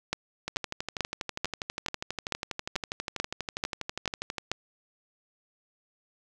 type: two click trains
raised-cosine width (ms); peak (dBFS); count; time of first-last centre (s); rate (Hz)
0.2; -10 / -15; 11 / 49; 0.13-4.516 / 0.48-4.382; 2.28 / 12.3
effects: none